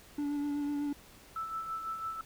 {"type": "tone with vibrato", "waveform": "triangle", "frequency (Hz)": 289.5, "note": "D4", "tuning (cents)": -25, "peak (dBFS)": -29, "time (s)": [0.18, 0.93], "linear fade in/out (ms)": 5, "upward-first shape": "sine", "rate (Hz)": 8, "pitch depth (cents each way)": 20}
{"type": "tone with tremolo", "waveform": "sine", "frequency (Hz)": 1318.5, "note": "E6", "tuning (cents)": 0, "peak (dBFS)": -33, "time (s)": [1.36, 2.21], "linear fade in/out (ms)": 2, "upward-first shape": "sine", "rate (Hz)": 6, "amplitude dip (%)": 50}
{"effects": ["pink hiss -56 dBFS RMS until 2.25 s"]}